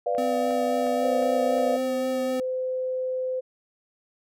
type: chord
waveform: sine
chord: B diminished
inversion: none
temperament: equal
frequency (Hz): 493.9 / 587.3 / 698.5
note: B4 / D5 / F5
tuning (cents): 0 / 0 / 0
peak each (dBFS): -27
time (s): 0.06-1.77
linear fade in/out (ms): 5
type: click train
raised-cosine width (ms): 0.5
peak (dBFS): -30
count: 5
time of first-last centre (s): 0.15-1.584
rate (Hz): 2.79
type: tone with vibrato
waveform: square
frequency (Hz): 254.6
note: C4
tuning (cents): -47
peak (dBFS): -29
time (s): 0.18-2.4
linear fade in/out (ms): 2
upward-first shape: sine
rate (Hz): 3.8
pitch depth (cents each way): 13
type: tone with pitch glide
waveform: sine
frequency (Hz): 523.3 to 513.4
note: C5 to C5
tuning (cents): 0 to -33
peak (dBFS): -25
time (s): 1.02-3.41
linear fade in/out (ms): 20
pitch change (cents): -33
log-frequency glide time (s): 2.3-2.35
effects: none